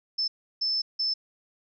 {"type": "tone bursts at uneven times", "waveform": "sine", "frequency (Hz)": 5270, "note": "E8", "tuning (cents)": -1, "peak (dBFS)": -24, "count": 3, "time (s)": [[0.18, 0.28], [0.61, 0.82], [0.99, 1.14]], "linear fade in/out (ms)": 10, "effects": []}